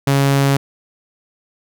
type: tone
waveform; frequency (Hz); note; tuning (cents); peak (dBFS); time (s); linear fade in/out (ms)
sawtooth; 138.5; C#3; -1; -8; 0.07-0.57; 5
effects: none